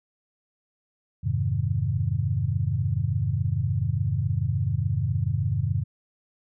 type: chord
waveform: sine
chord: F minor seventh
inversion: none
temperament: equal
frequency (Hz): 87.31 / 103.83 / 130.81 / 155.56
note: F2 / Ab2 / C3 / Eb3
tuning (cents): 0 / 0 / 0 / 0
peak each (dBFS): -29 / -26 / -27 / -31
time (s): 1.23-5.84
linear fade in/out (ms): 20
effects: none